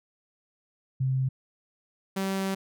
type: tone pair in turn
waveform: sine / sawtooth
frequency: 131.5 / 193.01 Hz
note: C3 / G3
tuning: +9 / -27 cents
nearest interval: perfect fifth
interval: 664 cents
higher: second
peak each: -23 dBFS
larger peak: neither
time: 1-1.29 / 2.16-2.55 s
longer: second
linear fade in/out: 10 ms
effects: none